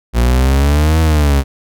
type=exponential two-way sweep; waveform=40% pulse; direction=up then down; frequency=57.9 to 81.1 to 67.3 Hz; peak=-8 dBFS; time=0.13-1.44 s; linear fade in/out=50 ms; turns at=1 s; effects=none